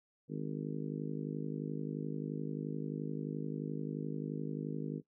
harmonic tone, 51.5 Hz, G#1, 14 cents flat, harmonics 3 / 4 / 5 / 6 / 7 / 8 / 9, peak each -40 / -44 / -42 / -45 / -49 / -48 / -48 dBFS, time 0.28-5.02 s, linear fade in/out 50 ms, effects noise-tail reverb RT60 0.1 s tail -18 dB re dry

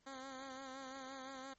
10% pulse tone with vibrato, 265.6 Hz, C4, 26 cents sharp, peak -39 dBFS, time 0.06-1.54 s, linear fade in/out 10 ms, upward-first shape sine, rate 5.8 Hz, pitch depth 44 cents each way, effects pink hiss -75 dBFS RMS until 1.58 s + MP3 32 kbps

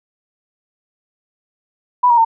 sine tone with pitch steps, 987.8 / 947 / 907.9 Hz, B5 / A#5 / A#5, 0 / +27 / -46 cents, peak -8 dBFS, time 2.03-2.249 s, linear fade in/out 10 ms, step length 73 ms, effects none

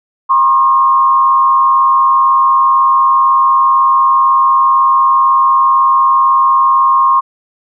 sine tone with frequency modulation, 1074 Hz, C6, 45 cents sharp, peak -6 dBFS, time 0.29-7.21 s, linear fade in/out 20 ms, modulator 106 Hz, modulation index 0.6, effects none

